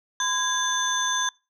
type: tone cluster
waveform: sine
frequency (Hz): 1016 / 1641 / 3514 / 6220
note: B5 / G#6 / A7 / G8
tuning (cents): +49 / -21 / -3 / -14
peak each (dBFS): -27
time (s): 0.2-1.29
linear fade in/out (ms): 2
effects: noise-tail reverb RT60 0.3 s tail -26 dB re dry + tanh soft clip ceiling -15 dBFS

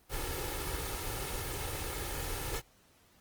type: noise with comb filter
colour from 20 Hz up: pink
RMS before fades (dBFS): -36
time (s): 0.09-2.62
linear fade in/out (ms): 50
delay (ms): 2.3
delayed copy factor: +0.95
effects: pink hiss -65 dBFS RMS until 3.2 s + Opus 24 kbps

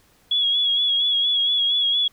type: tone with vibrato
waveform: sine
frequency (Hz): 3350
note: G#7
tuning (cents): +14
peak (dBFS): -17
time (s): 0.31-2.08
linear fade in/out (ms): 5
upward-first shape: sine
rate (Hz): 4.3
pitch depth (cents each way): 41
effects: pink hiss -58 dBFS RMS until 2.12 s

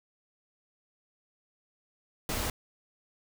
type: noise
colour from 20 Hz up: pink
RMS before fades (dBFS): -32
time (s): 2.29-2.5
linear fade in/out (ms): 2
effects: none

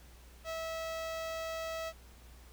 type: tone with notch filter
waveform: sawtooth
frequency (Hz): 650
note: E5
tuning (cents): -24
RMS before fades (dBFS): -39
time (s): 0.44-1.93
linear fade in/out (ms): 50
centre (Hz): 9500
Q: 1.5
effects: added 60 Hz sine -54 dBFS peak until 2.52 s + pink hiss -60 dBFS RMS until 2.52 s

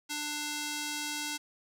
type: tone with band-pass filter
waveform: square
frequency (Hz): 296.7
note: D4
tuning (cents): +18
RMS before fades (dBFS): -36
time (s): 0.09-1.38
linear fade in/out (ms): 20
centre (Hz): 5900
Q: 0.7
effects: none

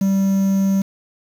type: tone with quantisation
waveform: triangle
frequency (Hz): 194.4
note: G3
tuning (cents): -14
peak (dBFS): -12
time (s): 0.01-0.82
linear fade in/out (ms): 5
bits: 6
effects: none

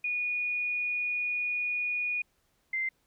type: tone pair in turn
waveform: sine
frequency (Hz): 2455 / 2082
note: D#7 / C7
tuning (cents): -24 / -9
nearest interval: minor third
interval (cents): 285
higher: first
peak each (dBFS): -28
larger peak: neither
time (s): 0.04-2.22 / 2.73-2.89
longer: first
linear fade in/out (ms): 5
effects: pink hiss -72 dBFS RMS until 3.06 s

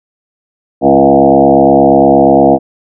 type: tone with frequency modulation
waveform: sine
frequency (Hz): 484.7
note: B4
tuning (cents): -32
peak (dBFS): -3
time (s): 0.81-2.59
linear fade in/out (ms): 50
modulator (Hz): 68.5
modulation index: 4
effects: none

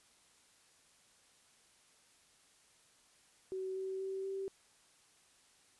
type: tone with pitch steps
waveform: sine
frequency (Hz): 377.9 / 381.2 / 384.5 / 387.9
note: F#4 / G4 / G4 / G4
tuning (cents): +37 / -48 / -33 / -18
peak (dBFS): -37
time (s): 3.52-4.48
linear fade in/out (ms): 0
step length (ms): 240
effects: white hiss -67 dBFS RMS until 5.79 s + resampled to 24000 Hz

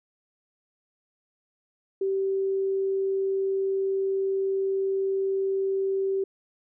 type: tone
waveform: sine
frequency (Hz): 387.4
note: G4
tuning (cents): -20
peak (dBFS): -23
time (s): 2.01-6.24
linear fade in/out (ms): 5
effects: none

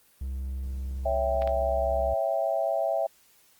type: tone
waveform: triangle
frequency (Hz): 66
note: C2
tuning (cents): +16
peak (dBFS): -28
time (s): 0.21-2.14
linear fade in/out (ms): 5
type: chord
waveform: sine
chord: C# diminished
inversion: none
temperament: equal with one note detuned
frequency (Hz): 554.4 / 659.3 / 787.6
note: C#5 / E5 / G5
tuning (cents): 0 / 0 / +8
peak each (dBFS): -30 / -26 / -31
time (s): 1.05-3.07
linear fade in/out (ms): 10
type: clicks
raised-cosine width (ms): 0.3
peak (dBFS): -22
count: 2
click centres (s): 1.421 / 1.475
effects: white hiss -61 dBFS RMS until 3.59 s + Opus 24 kbps

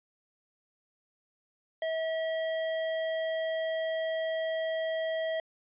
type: tone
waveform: square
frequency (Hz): 645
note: E5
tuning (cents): -38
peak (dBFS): -30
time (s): 1.82-5.4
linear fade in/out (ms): 2
effects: resampled to 8000 Hz

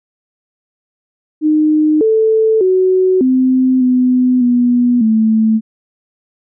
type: tone with pitch steps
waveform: sine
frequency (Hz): 306.9 / 440.7 / 372.7 / 258.1 / 252.2 / 244 / 220.3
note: D#4 / A4 / F#4 / C4 / B3 / B3 / A3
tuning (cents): -24 / +3 / +13 / -23 / +36 / -21 / +2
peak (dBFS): -8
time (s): 1.41-5.61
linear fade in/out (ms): 50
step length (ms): 600
effects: none

